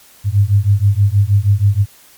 sine beating tone pair, 98 / 104.3 Hz, G2 / G#2, 0 / +8 cents, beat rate 6.3 Hz, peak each -12 dBFS, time 0.24-1.86 s, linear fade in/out 50 ms, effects white hiss -45 dBFS RMS until 2.17 s + MP3 96 kbps

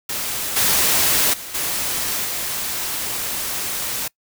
white noise with level steps, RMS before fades -25 / -17 / -33 / -23 / -25 dBFS, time 0.09-4.08 s, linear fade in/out 5 ms, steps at 0.56 / 1.33 / 1.54 / 2.24 s, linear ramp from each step 10 ms, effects noise-tail reverb RT60 0.1 s tail -23 dB re dry

